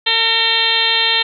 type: harmonic tone with a mistuned harmonic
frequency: 452.7 Hz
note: A4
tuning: 49 cents sharp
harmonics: 1 / 2 / 3 / 4 / 5 / 6 / 7 / 8 / 9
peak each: -29 / -24 / -30 / -21 / -24 / -22 / -18 / -18 / -20 dBFS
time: 0.06-1.23 s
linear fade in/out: 10 ms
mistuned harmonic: 4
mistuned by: +19 cents
effects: none